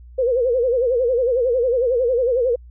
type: tone with vibrato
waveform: sine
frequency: 493.9 Hz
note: B4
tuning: in tune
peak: -15 dBFS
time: 0.18-2.56 s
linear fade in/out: 10 ms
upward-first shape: sine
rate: 11 Hz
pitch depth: 120 cents each way
effects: added 60 Hz sine -39 dBFS peak until 2.7 s